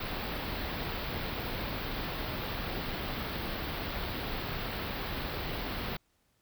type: band-stop noise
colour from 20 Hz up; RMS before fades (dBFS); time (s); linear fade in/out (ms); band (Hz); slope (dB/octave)
pink; -36; 0-5.97; 5; 4700 to 14000; 48
effects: pink hiss -73 dBFS RMS until 6.41 s